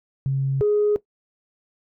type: tone pair in turn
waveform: sine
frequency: 135.7 / 417.1 Hz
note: C#3 / G#4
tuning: -36 / +7 cents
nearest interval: octave + perfect fifth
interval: 1943 cents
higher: second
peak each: -19 / -15 dBFS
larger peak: second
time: 0.26-0.61 / 0.61-0.96 s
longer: neither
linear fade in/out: 0 ms
effects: noise-tail reverb RT60 0.1 s tail -17 dB re dry + tanh soft clip ceiling -12 dBFS